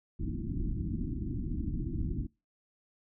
pink low-pass noise, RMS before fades -34 dBFS, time 0.19-2.27 s, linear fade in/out 10 ms, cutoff 340 Hz, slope 96 dB/octave, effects noise-tail reverb RT60 0.3 s tail -26 dB re dry

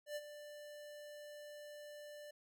square tone with ADSR envelope, 591 Hz, D5, 11 cents sharp, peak -40 dBFS, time 0.06-2.31 s, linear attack 100 ms, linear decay 41 ms, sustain -11 dB, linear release 6 ms, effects none

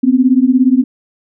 sine beating tone pair, 248.4 / 265.4 Hz, B3 / C4, +10 / +25 cents, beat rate 17 Hz, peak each -10 dBFS, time 0.03-0.84 s, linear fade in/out 10 ms, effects none

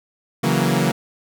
sawtooth chord, F# dominant seventh, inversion second, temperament equal, 138.59 / 164.81 / 185 / 233.1 Hz, C#3 / E3 / F#3 / A#3, 0 / 0 / 0 / 0 cents, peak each -18 dBFS, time 0.43-0.92 s, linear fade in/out 10 ms, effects none

